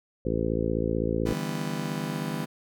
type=harmonic tone; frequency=55.8 Hz; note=A1; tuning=25 cents sharp; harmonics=1 / 2 / 3 / 4 / 5 / 6 / 7 / 8 / 9; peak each=-33 / -33 / -33 / -33 / -33 / -33 / -33 / -33 / -33 dBFS; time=0.25-1.33 s; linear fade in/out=5 ms
type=chord; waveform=35% pulse; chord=E minor seventh; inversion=third; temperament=just; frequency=148.33 / 164.81 / 197.78 / 247.2 Hz; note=D3 / E3 / G3 / B3; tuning=+18 / 0 / +16 / +2 cents; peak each=-33 dBFS; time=1.25-2.46 s; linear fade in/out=20 ms
effects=none